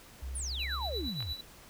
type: tone with pitch glide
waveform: sine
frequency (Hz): 64.7 to 69.75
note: C2 to C#2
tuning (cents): -19 to +11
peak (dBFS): -36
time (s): 0.22-1.09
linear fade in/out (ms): 10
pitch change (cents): +130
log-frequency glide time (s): 0.47-0.91
type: exponential sweep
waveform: sine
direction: down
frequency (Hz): 10548 to 65.41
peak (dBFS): -36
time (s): 0.35-1.33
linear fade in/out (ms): 5
type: tone with tremolo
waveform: triangle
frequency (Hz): 3951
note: B7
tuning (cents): 0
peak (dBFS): -32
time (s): 0.59-1.41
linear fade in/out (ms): 5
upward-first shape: triangle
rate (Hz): 8.6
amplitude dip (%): 85
type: clicks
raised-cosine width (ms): 0.3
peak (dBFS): -28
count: 2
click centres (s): 1.205 / 1.226
effects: pink hiss -54 dBFS RMS until 1.69 s